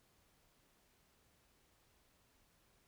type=silence; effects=pink hiss -73 dBFS RMS until 2.87 s